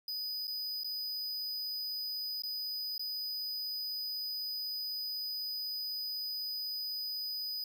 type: tone with dropouts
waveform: square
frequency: 4978 Hz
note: D#8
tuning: in tune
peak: -36 dBFS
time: 0.08-7.64 s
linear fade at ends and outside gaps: 2 ms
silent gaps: 0.471-0.478 / 0.835-0.844 / 2.421-2.435 / 2.98-2.994 s
effects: none